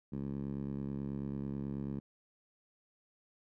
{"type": "tone with band-pass filter", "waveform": "10% pulse", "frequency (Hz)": 69.2, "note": "C#2", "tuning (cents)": -2, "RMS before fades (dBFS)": -39, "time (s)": [0.12, 2], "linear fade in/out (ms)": 10, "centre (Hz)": 190, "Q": 1.5, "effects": []}